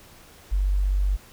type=tone; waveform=sine; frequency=48.04 Hz; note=G1; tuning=34 cents flat; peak=-19 dBFS; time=0.51-1.17 s; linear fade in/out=20 ms; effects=pink hiss -50 dBFS RMS until 1.32 s